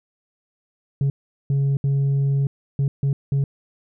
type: tone bursts at uneven times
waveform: sine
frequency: 138.59 Hz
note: C#3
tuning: in tune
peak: -14 dBFS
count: 6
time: 1.01-1.1 / 1.5-1.77 / 1.84-2.47 / 2.79-2.88 / 3.03-3.13 / 3.32-3.44 s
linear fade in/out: 2 ms
effects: tanh soft clip ceiling -16 dBFS